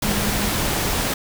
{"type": "tone in noise", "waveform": "sine", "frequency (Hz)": 206.7, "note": "G#3", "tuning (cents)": -8, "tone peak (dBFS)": -26, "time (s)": [0.04, 0.51], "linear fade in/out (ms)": 5, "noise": "pink", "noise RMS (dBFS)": -22, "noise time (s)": [0.02, 1.14], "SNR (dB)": -7, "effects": []}